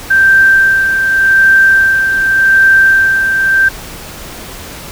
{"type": "tone with tremolo", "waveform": "sine", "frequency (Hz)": 1568, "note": "G6", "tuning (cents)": 0, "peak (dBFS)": -3, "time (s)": [0.1, 3.69], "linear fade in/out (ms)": 10, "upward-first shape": "sine", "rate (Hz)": 0.86, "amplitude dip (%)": 50, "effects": ["pink hiss -28 dBFS RMS until 4.91 s"]}